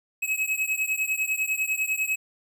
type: beating tone pair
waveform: square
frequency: 2556 / 2566 Hz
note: D#7 / E7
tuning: +46 / -47 cents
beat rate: 10 Hz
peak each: -28 / -28 dBFS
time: 0.22-2.16 s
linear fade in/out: 10 ms
effects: none